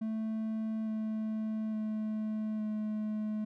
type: tone with pitch steps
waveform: triangle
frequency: 220 / 218 / 216 / 214 Hz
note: A3 / A3 / A3 / A3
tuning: 0 / -16 / -32 / -48 cents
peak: -30 dBFS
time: 0.01-3.45 s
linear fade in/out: 10 ms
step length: 860 ms
effects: none